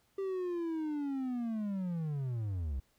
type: linear sweep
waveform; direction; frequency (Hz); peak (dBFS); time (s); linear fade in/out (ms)
triangle; down; 393.8 to 61.74; -31; 0.18-2.8; 5
effects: pink hiss -72 dBFS RMS until 2.98 s